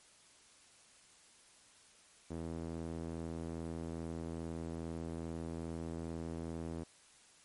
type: tone with band-pass filter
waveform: sawtooth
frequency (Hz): 82.41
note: E2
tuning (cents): 0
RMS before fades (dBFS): -42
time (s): 2.3-6.84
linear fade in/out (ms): 10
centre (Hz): 310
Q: 0.92
effects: white hiss -63 dBFS RMS until 7.44 s + MP3 48 kbps